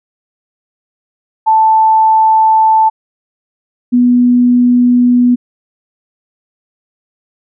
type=tone pair in turn; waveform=sine; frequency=880 / 245.2 Hz; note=A5 / B3; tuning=0 / -12 cents; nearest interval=octave + minor seventh; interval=2212 cents; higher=first; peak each=-5 dBFS; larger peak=neither; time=1.46-2.9 / 3.92-5.36 s; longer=neither; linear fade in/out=20 ms; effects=none